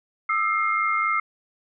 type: tone cluster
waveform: sine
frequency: 1220 / 1324 / 2123 Hz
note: D#6 / E6 / C7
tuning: -34 / +7 / +25 cents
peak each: -26 / -24 / -24 dBFS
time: 0.29-1.2 s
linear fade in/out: 5 ms
effects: none